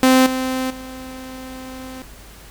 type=tone with level steps; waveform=sawtooth; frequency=259.3 Hz; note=C4; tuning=15 cents flat; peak=-6 / -16 / -28 dBFS; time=0.03-2.02 s; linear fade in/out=0 ms; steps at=0.26 / 0.7 s; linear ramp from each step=5 ms; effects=added 50 Hz sine -43 dBFS peak until 2.5 s + pink hiss -43 dBFS RMS until 2.5 s